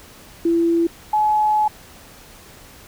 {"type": "tone pair in turn", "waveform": "sine", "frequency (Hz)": [336.2, 851.3], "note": ["E4", "G#5"], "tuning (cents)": [34, 43], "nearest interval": "octave + major third", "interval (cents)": 1609, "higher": "second", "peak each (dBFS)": -14, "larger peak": "neither", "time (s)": [[0.45, 0.87], [1.13, 1.68]], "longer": "second", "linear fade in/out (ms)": 5, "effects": ["pink hiss -44 dBFS RMS until 2.87 s"]}